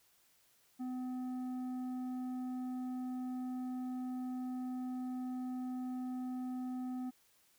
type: tone with tanh clipping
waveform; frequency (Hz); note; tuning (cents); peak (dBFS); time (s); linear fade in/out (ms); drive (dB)
triangle; 253.3; B3; +44; -39; 0.79-7.11; 20; 12
effects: white hiss -70 dBFS RMS until 7.58 s